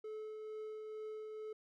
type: tone with tremolo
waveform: triangle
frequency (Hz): 432.1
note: A4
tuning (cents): -31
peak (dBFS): -40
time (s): 0.04-1.53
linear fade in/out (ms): 5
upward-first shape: triangle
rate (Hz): 2.2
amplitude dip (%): 30
effects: none